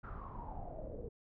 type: noise with low-pass filter sweep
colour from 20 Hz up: brown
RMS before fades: -45 dBFS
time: 0.03-1.09 s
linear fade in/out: 10 ms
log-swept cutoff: 1400 to 460 Hz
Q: 9.5
effects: none